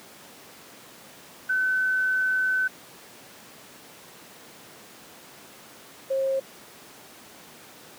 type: tone pair in turn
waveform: sine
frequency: 1518 / 536.7 Hz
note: F#6 / C5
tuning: +44 / +44 cents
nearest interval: octave + tritone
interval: 1800 cents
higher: first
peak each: -21 / -22 dBFS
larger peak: first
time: 1.49-2.68 / 6.1-6.4 s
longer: first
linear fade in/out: 10 ms
effects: pink hiss -47 dBFS RMS until 7.98 s + high-pass 200 Hz 12 dB/octave